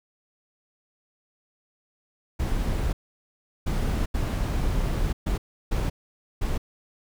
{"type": "noise bursts at uneven times", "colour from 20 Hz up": "brown", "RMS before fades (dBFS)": -25, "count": 6, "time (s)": [[2.39, 2.93], [3.66, 4.06], [4.14, 5.13], [5.26, 5.38], [5.71, 5.9], [6.41, 6.58]], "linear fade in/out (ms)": 10, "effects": []}